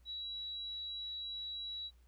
sine tone, 3901 Hz, B7, 22 cents flat, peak -40 dBFS, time 0.05-1.91 s, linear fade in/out 50 ms, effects added 60 Hz sine -61 dBFS peak until 2.07 s + pink hiss -75 dBFS RMS until 2.07 s

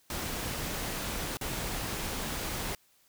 pink noise with dropouts, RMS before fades -35 dBFS, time 0.1-2.75 s, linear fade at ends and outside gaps 2 ms, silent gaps 1.371-1.411 s, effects white hiss -66 dBFS RMS until 3.08 s

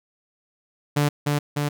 sawtooth tone with echo, 146.1 Hz, D3, 9 cents flat, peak -14 dBFS, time 0.96-1.09 s, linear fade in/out 10 ms, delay 300 ms, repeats 2, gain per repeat -2 dB, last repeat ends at 1.69 s, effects none

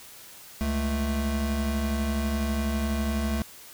square tone pair together, 69.3 / 220 Hz, C#2 / A3, 0 / 0 cents, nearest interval octave + minor sixth, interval 2000 cents, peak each -28 / -29 dBFS, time 0.61-3.42 s, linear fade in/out 0 ms, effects white hiss -47 dBFS RMS until 3.73 s

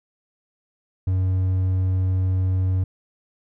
triangle tone, 93.2 Hz, F#2, 13 cents sharp, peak -16 dBFS, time 1.07-2.84 s, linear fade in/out 5 ms, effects none

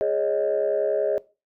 sine chord, Ab suspended fourth, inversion none, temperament equal with one note detuned, 415.3 / 551.8 / 622.3 Hz, Ab4 / Db5 / Eb5, 0 / -8 / 0 cents, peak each -24 / -24 / -23 dBFS, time 0.01-1.18 s, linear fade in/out 0 ms, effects noise-tail reverb RT60 0.3 s tail -20 dB re dry + tanh soft clip ceiling -14 dBFS

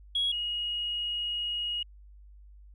sine tone pair in turn, 3322 / 2885 Hz, G#7 / F#7, 0 / -44 cents, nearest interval major second, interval 244 cents, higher first, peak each -24 / -29 dBFS, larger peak first, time 0.15-0.32 / 0.32-1.83 s, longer second, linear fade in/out 5 ms, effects tanh soft clip ceiling -21 dBFS + added 50 Hz sine -49 dBFS peak until 2.74 s

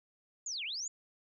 sine linear two-way sweep, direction down then up, 7130 to 2144 to 7130 Hz, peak -36 dBFS, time 0.46-0.88 s, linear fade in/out 5 ms, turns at 0.64 s, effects none

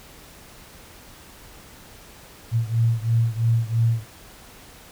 sine beating tone pair, 113.9 / 116.9 Hz, A#2 / A#2, -40 / +5 cents, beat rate 3 Hz, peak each -20 / -22 dBFS, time 2.51-4.05 s, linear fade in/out 50 ms, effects pink hiss -46 dBFS RMS until 4.91 s

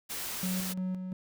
white noise, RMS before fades -37 dBFS, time 0.09-0.74 s, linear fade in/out 20 ms
triangle tone with tremolo, 185 Hz, F#3, in tune, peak -28 dBFS, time 0.43-1.13 s, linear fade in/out 2 ms, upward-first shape square, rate 2.9 Hz, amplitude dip 45%
effects none

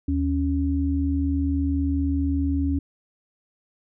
sine tone pair together, 77.78 / 277.2 Hz, D#2 / C#4, 0 / 0 cents, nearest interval octave + minor seventh, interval 2200 cents, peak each -23 dBFS, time 0.08-2.79 s, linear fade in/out 5 ms, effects none

